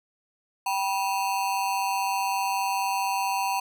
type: ring-modulated tone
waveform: square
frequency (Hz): 878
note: A5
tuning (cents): -4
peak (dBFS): -22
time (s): 0.66-3.6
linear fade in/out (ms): 5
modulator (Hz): 97.6
effects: none